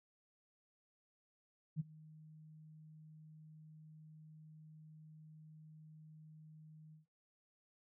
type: tone with ADSR envelope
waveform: sine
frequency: 155.56 Hz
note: D#3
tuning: in tune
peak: -33 dBFS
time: 1.76-7.06 s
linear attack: 40 ms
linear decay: 19 ms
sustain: -22 dB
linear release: 130 ms
effects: noise-tail reverb RT60 0.3 s tail -21 dB re dry